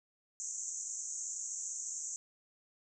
pink band-pass noise, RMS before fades -41 dBFS, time 0.4-2.16 s, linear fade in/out 0 ms, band 6200 to 7600 Hz, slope 96 dB/octave, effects none

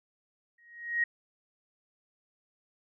sine tone with exponential growth, 1883 Hz, A#6, 17 cents sharp, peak -22 dBFS, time 0.58-1.04 s, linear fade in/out 5 ms, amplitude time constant 99 ms, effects none

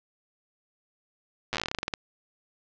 slowing click train, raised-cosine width 0.2 ms, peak -11 dBFS, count 17, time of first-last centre 1.53-1.938 s, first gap 8 ms, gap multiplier 1.14, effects low-pass 5000 Hz 12 dB/octave

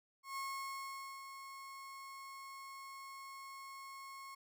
35% pulse tone with ADSR envelope, 1088 Hz, C#6, 33 cents flat, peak -38 dBFS, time 0.23-4.35 s, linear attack 140 ms, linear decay 850 ms, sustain -9 dB, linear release 8 ms, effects none

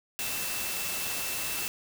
sine tone in noise, 2664 Hz, E7, 18 cents sharp, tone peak -39 dBFS, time 0.19-1.68 s, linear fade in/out 0 ms, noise white, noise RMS -33 dBFS, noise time 0.19-1.68 s, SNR -9 dB, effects none

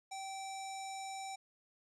square tone with low-pass filter, 775 Hz, G5, 20 cents flat, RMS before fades -44 dBFS, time 0.11-1.36 s, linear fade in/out 10 ms, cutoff 7600 Hz, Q 2.8, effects none

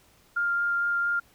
sine tone with vibrato, 1400 Hz, F6, 4 cents sharp, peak -23 dBFS, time 0.36-1.2 s, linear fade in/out 10 ms, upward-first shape sine, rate 4.4 Hz, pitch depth 8 cents each way, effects pink hiss -60 dBFS RMS until 1.34 s

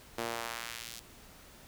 sawtooth tone with high-pass filter sweep, 116.54 Hz, A#2, in tune, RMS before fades -40 dBFS, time 0.18-1 s, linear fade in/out 5 ms, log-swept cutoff 360 to 4700 Hz, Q 0.83, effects pink hiss -55 dBFS RMS until 1.67 s

